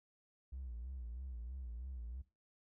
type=tone with vibrato; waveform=triangle; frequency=61.74 Hz; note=B1; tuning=in tune; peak=-40 dBFS; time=0.52-2.22 s; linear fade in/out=10 ms; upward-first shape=sine; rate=3.1 Hz; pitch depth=130 cents each way; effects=noise-tail reverb RT60 0.3 s tail -20 dB re dry + tanh soft clip ceiling -39 dBFS